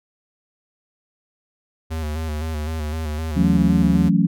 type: tone with vibrato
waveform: square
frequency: 77.78 Hz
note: D#2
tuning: in tune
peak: -24 dBFS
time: 1.9-4.1 s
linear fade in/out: 20 ms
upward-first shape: square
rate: 3.9 Hz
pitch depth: 49 cents each way
type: chord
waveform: sine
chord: F# minor seventh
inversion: third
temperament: equal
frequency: 164.81 / 185 / 220 / 277.2 Hz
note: E3 / F#3 / A3 / C#4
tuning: 0 / 0 / 0 / 0 cents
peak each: -19 / -17 / -21 / -22 dBFS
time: 3.36-4.27 s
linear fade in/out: 10 ms
effects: none